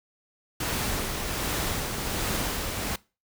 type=noise with tremolo; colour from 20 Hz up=pink; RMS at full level=-28 dBFS; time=0.6-2.96 s; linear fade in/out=5 ms; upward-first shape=sine; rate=1.3 Hz; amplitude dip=35%; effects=noise-tail reverb RT60 0.3 s tail -22 dB re dry